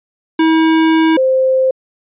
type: tone pair in turn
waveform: square / sine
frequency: 321.4 / 522.7 Hz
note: E4 / C5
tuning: -44 / -2 cents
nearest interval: minor sixth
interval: 842 cents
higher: second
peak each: -9 dBFS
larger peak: neither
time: 0.39-1.17 / 1.17-1.71 s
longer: first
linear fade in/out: 5 ms
effects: resampled to 8000 Hz